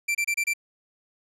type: tone bursts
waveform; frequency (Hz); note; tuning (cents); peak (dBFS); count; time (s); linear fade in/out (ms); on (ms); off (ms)
45% pulse; 2349; D7; 0; -22; 5; 0.08-0.537; 10; 69; 28
effects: low-pass 12000 Hz 12 dB/octave